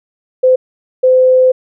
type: tone bursts at uneven times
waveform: sine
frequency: 513 Hz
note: C5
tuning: 34 cents flat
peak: -5 dBFS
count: 2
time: 0.43-0.56 / 1.03-1.52 s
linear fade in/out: 10 ms
effects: none